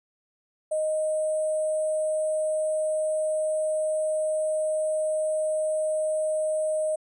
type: tone with sample-and-hold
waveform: sine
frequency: 622.3 Hz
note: D#5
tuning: in tune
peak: -23 dBFS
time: 0.71-6.96 s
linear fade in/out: 10 ms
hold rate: 8820 Hz
effects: resampled to 24000 Hz